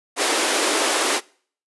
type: high-pass noise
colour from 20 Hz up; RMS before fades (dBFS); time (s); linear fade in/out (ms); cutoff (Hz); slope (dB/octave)
pink; -20; 0.16-1.21; 50; 290; 48
effects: noise-tail reverb RT60 0.5 s tail -24 dB re dry + resampled to 24000 Hz